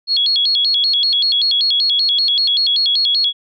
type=tone with vibrato; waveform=sine; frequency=3801 Hz; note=A#7; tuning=33 cents sharp; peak=-12 dBFS; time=0.07-3.33 s; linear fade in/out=50 ms; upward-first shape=square; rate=5.2 Hz; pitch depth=220 cents each way; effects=none